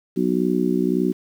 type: harmonic tone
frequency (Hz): 61.74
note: B1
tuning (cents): 0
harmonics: 3 / 4 / 5 / 6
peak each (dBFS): -23 / -23 / -23 / -23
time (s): 0.16-1.13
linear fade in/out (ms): 20
effects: 8-bit